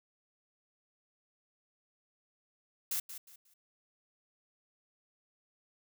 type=noise with echo; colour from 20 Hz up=blue; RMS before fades=-34 dBFS; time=2.91-3 s; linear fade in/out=5 ms; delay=180 ms; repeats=3; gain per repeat=-11 dB; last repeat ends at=3.54 s; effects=none